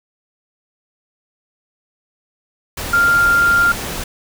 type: tone in noise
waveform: sine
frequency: 1396 Hz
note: F6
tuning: 1 cent flat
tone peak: -10 dBFS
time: 2.93-3.72 s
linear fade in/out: 5 ms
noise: pink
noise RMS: -25 dBFS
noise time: 2.77-4.04 s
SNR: +12 dB
effects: none